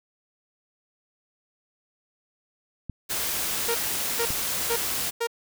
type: clicks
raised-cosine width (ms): 5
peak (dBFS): -21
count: 2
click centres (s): 2.897 / 4.305
type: noise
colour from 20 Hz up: white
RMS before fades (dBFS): -28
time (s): 3.09-5.11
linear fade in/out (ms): 20
type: tone bursts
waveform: sawtooth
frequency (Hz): 466.2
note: A#4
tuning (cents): 0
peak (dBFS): -20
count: 4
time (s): 3.68-5.272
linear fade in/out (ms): 10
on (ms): 68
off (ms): 440
effects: none